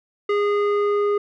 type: tone with low-pass filter sweep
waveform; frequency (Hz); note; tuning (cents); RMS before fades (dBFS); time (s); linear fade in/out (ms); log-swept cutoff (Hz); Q
square; 410.7; G#4; -19; -20; 0.29-1.18; 5; 2100 to 1100; 1.1
effects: none